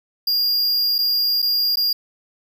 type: tone with dropouts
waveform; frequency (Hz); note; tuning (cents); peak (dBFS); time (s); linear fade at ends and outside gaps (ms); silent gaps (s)
square; 4821; D8; +45; -17; 0.27-1.93; 5; 0.983-0.987 / 1.42-1.425 / 1.758-1.77
effects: none